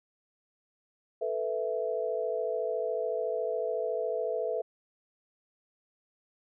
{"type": "chord", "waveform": "sine", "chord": "A suspended second", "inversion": "none", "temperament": "equal", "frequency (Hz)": [440, 493.9, 659.3], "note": ["A4", "B4", "E5"], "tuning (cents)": [0, 0, 0], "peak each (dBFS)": -33, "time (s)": [1.21, 4.62], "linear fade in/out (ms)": 10, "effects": []}